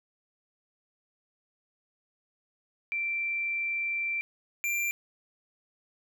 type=tone pair in turn; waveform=sine / square; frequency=2349 / 2369 Hz; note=D7 / D7; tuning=0 / +14 cents; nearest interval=unison; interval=14 cents; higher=second; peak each=-28 dBFS; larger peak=neither; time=2.92-4.21 / 4.64-4.91 s; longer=first; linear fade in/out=0 ms; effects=none